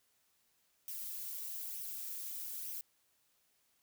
violet noise with flanger, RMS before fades -43 dBFS, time 0.88-2.81 s, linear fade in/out 0 ms, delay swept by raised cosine 0.34 to 3.54 ms, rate 1.1 Hz, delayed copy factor +0.5, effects white hiss -75 dBFS RMS until 3.82 s

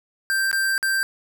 square tone with dropouts, 1574 Hz, G6, 7 cents sharp, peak -20 dBFS, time 0.3-1.03 s, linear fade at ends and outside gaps 0 ms, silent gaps 0.514-0.529 / 0.779-0.828 s, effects none

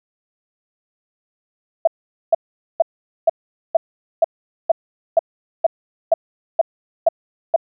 sine tone bursts, 659.3 Hz, E5, in tune, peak -8 dBFS, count 13, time 1.85-7.562 s, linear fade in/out 5 ms, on 24 ms, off 450 ms, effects none

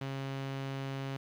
sawtooth tone with low-pass filter, 135.8 Hz, C#3, 35 cents flat, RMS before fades -38 dBFS, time 0.01-1.17 s, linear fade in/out 5 ms, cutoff 3700 Hz, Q 1.1, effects 10-bit

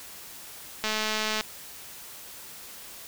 click train, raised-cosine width 0.2 ms, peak -11 dBFS, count 124, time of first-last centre 0.84-1.409 s, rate 216 Hz, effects white hiss -44 dBFS RMS until 3.07 s

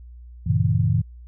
sine tone cluster, 93.1 / 113 / 133.8 / 160.2 Hz, F#2 / A2 / C3 / E3, +11 / +47 / +39 / -49 cents, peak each -22 / -21 / -24 / -23 dBFS, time 0.46-1.02 s, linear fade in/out 10 ms, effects added 60 Hz sine -39 dBFS peak until 1.27 s

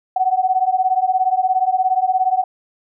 sine beating tone pair, 740 / 757 Hz, F#5 / F#5, 0 / +39 cents, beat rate 17 Hz, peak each -17 dBFS, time 0.16-2.44 s, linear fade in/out 5 ms, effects none

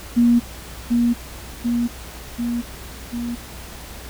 sine tone with echo, 237.8 Hz, A#3, 35 cents sharp, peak -11 dBFS, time 0.16-0.4 s, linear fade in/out 20 ms, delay 740 ms, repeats 4, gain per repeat -3 dB, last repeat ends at 3.36 s, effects added 60 Hz sine -38 dBFS peak until 4.09 s + pink hiss -38 dBFS RMS until 4.09 s

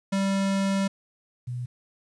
square / sine tone pair in turn, 195.3 / 123.03 Hz, G3 / B2, -6 / -6 cents, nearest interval minor sixth, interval 800 cents, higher first, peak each -23 / -29 dBFS, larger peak first, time 0.12-0.88 / 1.47-1.66 s, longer first, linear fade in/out 10 ms, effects resampled to 22050 Hz + 10-bit

